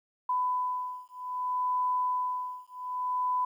sine beating tone pair, 1000 / 1000.63 Hz, B5 / B5, +21 / +22 cents, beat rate 0.63 Hz, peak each -31 dBFS, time 0.29-3.45 s, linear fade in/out 5 ms, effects 11-bit

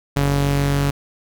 sawtooth tone pair together, 47.05 / 141 Hz, F#1 / C#3, +30 / +30 cents, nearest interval octave + perfect fifth, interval 1900 cents, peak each -19 / -14 dBFS, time 0.16-0.91 s, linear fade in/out 10 ms, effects none

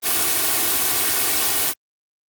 white noise with comb filter, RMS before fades -19 dBFS, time 0.02-1.74 s, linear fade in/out 50 ms, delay 2.7 ms, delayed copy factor +0.75, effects high-pass 100 Hz 12 dB/octave + Opus 24 kbps

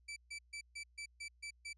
sawtooth tone bursts, 2320 Hz, D7, 22 cents flat, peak -40 dBFS, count 8, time 0.08-1.732 s, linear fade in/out 10 ms, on 84 ms, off 140 ms, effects added 60 Hz sine -66 dBFS peak until 1.77 s + resampled to 24000 Hz

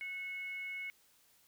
sine tone with frequency modulation, 2193 Hz, C#7, 19 cents flat, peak -39 dBFS, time 0.01-0.9 s, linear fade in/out 0 ms, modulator 694 Hz, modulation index 0.28, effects white hiss -68 dBFS RMS until 1.47 s

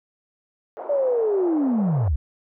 white band-pass noise, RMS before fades -35 dBFS, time 0.77-2.08 s, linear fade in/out 0 ms, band 450 to 760 Hz, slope 24 dB/octave
sine linear sweep, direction down, 587.3 to 59.4 Hz, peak -18 dBFS, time 0.89-2.16 s, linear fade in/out 5 ms
effects none

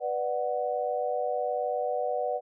sine chord, B minor, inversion none, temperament just, 493.9 / 592.7 / 740.8 Hz, B4 / D5 / F#5, 0 / +16 / +2 cents, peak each -31 dBFS, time 0-2.41 s, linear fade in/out 50 ms, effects none

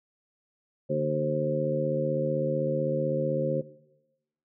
harmonic tone with a mistuned harmonic, 75.8 Hz, D#2, 45 cents flat, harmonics 2 / 3 / 4 / 5 / 6 / 7, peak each -31 / -33 / -37 / -33 / -38 / -27 dBFS, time 0.89-3.62 s, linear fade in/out 20 ms, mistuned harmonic 2, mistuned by -48 cents, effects noise-tail reverb RT60 1.0 s tail -19 dB re dry

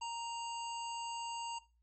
harmonic tone with a mistuned harmonic, 932.3 Hz, A#5, in tune, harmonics 1 / 3 / 5 / 7 / 8, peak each -40 / -46 / -53 / -56 / -52 dBFS, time 0.01-1.59 s, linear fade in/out 10 ms, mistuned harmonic 8, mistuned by +58 cents, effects noise-tail reverb RT60 0.3 s tail -18 dB re dry + added 58 Hz sine -70 dBFS peak until 1.82 s

